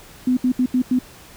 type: tone bursts at uneven times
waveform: sine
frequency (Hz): 252.4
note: B3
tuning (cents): +38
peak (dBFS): -14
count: 5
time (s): 0.27-0.37 / 0.44-0.52 / 0.59-0.66 / 0.74-0.82 / 0.91-0.99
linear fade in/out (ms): 5
effects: pink hiss -44 dBFS RMS until 1.36 s